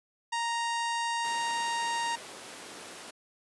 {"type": "harmonic tone", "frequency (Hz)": 932.3, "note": "A#5", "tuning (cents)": 0, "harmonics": [1, 2, 3, 4, 5, 6, 7, 8, 9, 10], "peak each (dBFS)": [-30, -36, -40, -42, -44, -46, -47, -48, -49, -50], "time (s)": [0.32, 2.16], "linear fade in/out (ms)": 10}
{"type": "noise", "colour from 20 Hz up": "pink", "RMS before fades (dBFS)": -43, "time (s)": [1.24, 3.11], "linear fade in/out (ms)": 10}
{"effects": ["high-pass 300 Hz 12 dB/octave", "resampled to 24000 Hz"]}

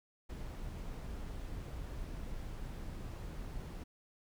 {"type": "noise", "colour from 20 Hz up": "brown", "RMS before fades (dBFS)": -43, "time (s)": [0.29, 3.84], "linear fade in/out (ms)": 10, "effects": []}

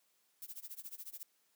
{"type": "noise with tremolo", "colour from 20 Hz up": "violet", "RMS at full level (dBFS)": -45, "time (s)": [0.42, 1.23], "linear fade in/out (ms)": 0, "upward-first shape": "sine", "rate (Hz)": 14, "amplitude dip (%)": 95, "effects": ["white hiss -75 dBFS RMS until 1.55 s", "high-pass 200 Hz 12 dB/octave"]}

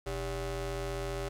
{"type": "ring-modulated tone", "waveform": "25% pulse", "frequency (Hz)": 174.61, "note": "F3", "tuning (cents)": 0, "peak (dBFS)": -27, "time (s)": [0.06, 1.29], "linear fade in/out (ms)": 10, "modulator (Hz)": 222, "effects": ["low-pass 12000 Hz 12 dB/octave", "11-bit"]}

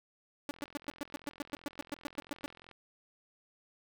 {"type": "tone bursts", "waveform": "sawtooth", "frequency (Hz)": 288.4, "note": "D4", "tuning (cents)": -31, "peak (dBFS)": -31, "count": 16, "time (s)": [0.49, 2.46], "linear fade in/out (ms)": 0, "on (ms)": 20, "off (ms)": 110}
{"type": "click train", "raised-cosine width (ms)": 0.3, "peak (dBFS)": -37, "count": 94, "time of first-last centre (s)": [0.54, 2.713], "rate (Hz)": 42.8}
{"effects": []}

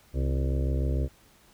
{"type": "harmonic tone with a mistuned harmonic", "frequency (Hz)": 66.6, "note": "C2", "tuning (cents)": 31, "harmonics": [1, 2, 4, 5, 6, 7, 8, 9], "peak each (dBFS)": [-25, -31, -37, -39, -41, -42, -43, -44], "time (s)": [0.13, 1.09], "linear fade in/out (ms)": 50, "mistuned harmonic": 4, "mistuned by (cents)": -110, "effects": ["pink hiss -59 dBFS RMS until 1.53 s"]}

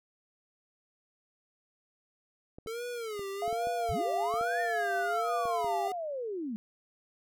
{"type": "clicks", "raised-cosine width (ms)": 2, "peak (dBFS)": -32, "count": 10, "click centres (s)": [2.585, 2.662, 3.194, 3.479, 3.528, 3.671, 4.34, 4.411, 5.455, 5.645]}
{"type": "tone with vibrato", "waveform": "square", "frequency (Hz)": 437.1, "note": "A4", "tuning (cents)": -11, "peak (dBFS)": -36, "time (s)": [2.67, 5.92], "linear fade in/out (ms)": 2, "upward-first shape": "sine", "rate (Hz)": 1.2, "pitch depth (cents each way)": 190}
{"type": "tone with tremolo", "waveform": "sine", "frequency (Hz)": 694, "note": "F5", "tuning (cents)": -11, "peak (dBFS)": -29, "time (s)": [3.42, 5.88], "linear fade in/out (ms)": 2, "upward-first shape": "triangle", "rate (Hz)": 5.3, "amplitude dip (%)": 25}
{"type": "linear two-way sweep", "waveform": "sine", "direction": "up then down", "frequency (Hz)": [43.06, 1815, 204.4], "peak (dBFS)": -33, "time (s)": [3.89, 6.56], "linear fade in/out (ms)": 0, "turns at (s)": 4.61}
{"effects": []}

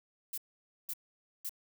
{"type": "noise bursts", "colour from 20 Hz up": "violet", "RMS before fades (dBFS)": -38, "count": 3, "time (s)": [0.33, 1.494], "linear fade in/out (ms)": 5, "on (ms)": 48, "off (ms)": 510, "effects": []}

